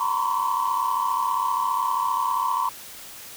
sine tone cluster, 927 / 997 / 1032 / 1125 Hz, A#5 / B5 / C6 / C#6, -10 / +16 / -24 / +25 cents, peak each -26 dBFS, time 0-2.69 s, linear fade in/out 5 ms, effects tanh soft clip ceiling -14 dBFS + white hiss -41 dBFS RMS until 3.36 s

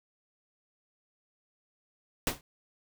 pink noise with exponential decay, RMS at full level -24 dBFS, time 2.27-2.41 s, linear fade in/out 1 ms, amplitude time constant 30 ms, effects none

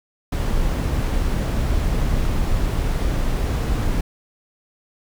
brown noise, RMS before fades -20 dBFS, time 0.32-4.01 s, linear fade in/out 5 ms, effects none

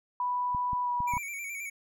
sine tone with pitch glide, 987 to 974 Hz, B5 to B5, -1 to -24 cents, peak -27 dBFS, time 0.2-1.18 s, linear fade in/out 2 ms, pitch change -23 cents, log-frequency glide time 0.83-0.89 s
clicks, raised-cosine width 5 ms, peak -27 dBFS, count 5, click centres 0.548 / 0.732 / 1.004 / 1.137 / 1.169 s
square tone with vibrato, 2292 Hz, D7, 43 cents flat, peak -36 dBFS, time 1.07-1.7 s, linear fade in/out 10 ms, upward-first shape square, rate 9.4 Hz, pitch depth 47 cents each way
effects none

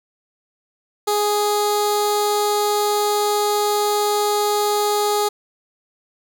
15% pulse tone with notch filter, 415.3 Hz, G#4, in tune, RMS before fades -19 dBFS, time 1.07-5.29 s, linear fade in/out 10 ms, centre 1800 Hz, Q 1.1, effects none

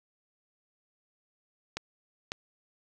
clicks, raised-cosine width 0.2 ms, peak -16 dBFS, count 2, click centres 1.77 / 2.319 s, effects none

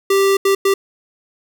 square tone bursts at uneven times, 392 Hz, G4, in tune, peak -12 dBFS, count 3, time 0.1-0.37 / 0.45-0.55 / 0.65-0.74 s, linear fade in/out 5 ms, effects none

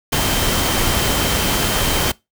sine tone in noise, 3123 Hz, G7, 7 cents flat, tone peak -27 dBFS, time 0.12-2.12 s, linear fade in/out 10 ms, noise pink, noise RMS -18 dBFS, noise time 0.12-2.12 s, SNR -12 dB, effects noise-tail reverb RT60 0.2 s tail -22 dB re dry

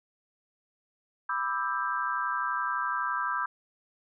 sine chord, E minor seventh, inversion second, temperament just, 988.9 / 1186.7 / 1318.5 / 1582.2 Hz, B5 / D6 / E6 / G6, +2 / +18 / 0 / +16 cents, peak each -33 dBFS, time 1.29-3.46 s, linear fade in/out 5 ms, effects none

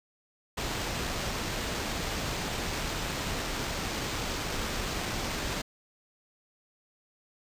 pink noise with sample-and-hold, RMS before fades -33 dBFS, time 0.57-5.62 s, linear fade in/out 10 ms, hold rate 11025 Hz, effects resampled to 32000 Hz

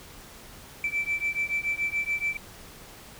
sine beating tone pair, 2325 / 2332 Hz, D7 / D7, -18 / -13 cents, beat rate 7 Hz, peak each -28 dBFS, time 0.84-2.37 s, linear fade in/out 2 ms, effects tanh soft clip ceiling -20 dBFS + pink hiss -47 dBFS RMS until 3.19 s

